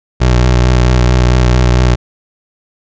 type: tone with vibrato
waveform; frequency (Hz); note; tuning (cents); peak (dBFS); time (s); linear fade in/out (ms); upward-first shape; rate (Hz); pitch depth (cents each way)
25% pulse; 61.74; B1; 0; -3; 0.2-1.96; 20; sine; 4.5; 30
effects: resampled to 16000 Hz